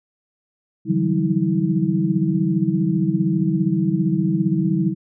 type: tone cluster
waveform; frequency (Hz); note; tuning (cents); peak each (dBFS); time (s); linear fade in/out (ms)
sine; 142.7 / 161.8 / 179.2 / 194.4 / 321.6; D3 / E3 / F3 / G3 / E4; -49 / -32 / +45 / -14 / -43; -25 / -23 / -22 / -22 / -23; 0.85-4.95; 50
effects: none